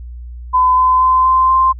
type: tone with pitch steps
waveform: sine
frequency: 1013 / 1021.2 / 1029.5 / 1037.9 / 1046.3 Hz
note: B5 / C6 / C6 / C6 / C6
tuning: +44 / -42 / -28 / -14 / 0 cents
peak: -8 dBFS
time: 0.53-1.73 s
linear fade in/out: 20 ms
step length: 240 ms
effects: added 60 Hz sine -27 dBFS peak until 1.79 s